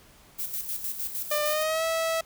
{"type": "noise with tremolo", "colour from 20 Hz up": "violet", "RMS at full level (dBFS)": -31, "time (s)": [0.38, 1.64], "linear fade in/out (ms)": 20, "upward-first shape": "square", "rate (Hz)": 6.5, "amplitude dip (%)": 55}
{"type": "tone with pitch glide", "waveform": "sawtooth", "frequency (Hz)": [598, 652.1], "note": ["D5", "E5"], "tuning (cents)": [31, -19], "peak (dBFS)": -21, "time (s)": [1.31, 2.21], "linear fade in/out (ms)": 5, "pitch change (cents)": 150, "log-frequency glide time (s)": [1.44, 1.84]}
{"effects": ["pink hiss -55 dBFS RMS until 2.25 s"]}